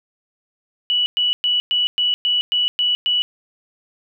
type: tone bursts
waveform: sine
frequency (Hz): 2948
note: F#7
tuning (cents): -7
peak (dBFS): -15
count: 9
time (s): 0.9-3.22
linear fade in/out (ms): 0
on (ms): 160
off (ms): 110
effects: none